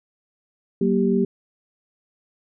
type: tone cluster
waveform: sine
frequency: 189.1 / 234.2 / 392.7 Hz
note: F#3 / A#3 / G4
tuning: +38 / +8 / +3 cents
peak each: -21 dBFS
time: 0.81-1.25 s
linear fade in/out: 5 ms
effects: none